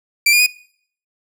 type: tone with pitch steps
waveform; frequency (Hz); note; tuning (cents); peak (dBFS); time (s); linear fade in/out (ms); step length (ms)
sawtooth; 2346 / 2426 / 2474; D7 / D#7 / D#7; -2 / -44 / -10; -7; 0.26-0.464; 5; 68
effects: noise-tail reverb RT60 0.6 s tail -23 dB re dry